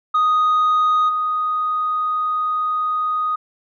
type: tone with level steps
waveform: sine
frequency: 1244.5 Hz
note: D#6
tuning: in tune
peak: -11 / -17 dBFS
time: 0.14-3.36 s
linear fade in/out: 10 ms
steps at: 1.08 s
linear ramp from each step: 20 ms
effects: tanh soft clip ceiling -12 dBFS